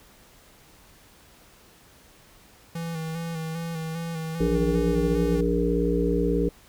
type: tone with vibrato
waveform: square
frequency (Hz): 163.7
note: E3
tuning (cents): -12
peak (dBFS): -30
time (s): 2.75-5.41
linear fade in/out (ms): 5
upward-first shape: square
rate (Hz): 2.5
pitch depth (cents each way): 31
type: harmonic tone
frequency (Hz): 58.4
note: A#1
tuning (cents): +4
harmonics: 1 / 3 / 5 / 7 / 8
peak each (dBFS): -27 / -27 / -27 / -27 / -27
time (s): 4.4-6.49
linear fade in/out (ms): 5
effects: pink hiss -54 dBFS RMS until 6.68 s